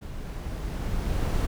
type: noise with level ramp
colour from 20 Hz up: brown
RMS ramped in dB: -37 to -24 dBFS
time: 0.01-1.47 s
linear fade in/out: 20 ms
effects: none